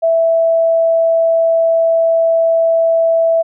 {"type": "tone", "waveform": "sine", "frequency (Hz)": 659.3, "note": "E5", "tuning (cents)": 0, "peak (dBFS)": -9, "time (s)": [0.02, 3.43], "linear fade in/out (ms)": 20, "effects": []}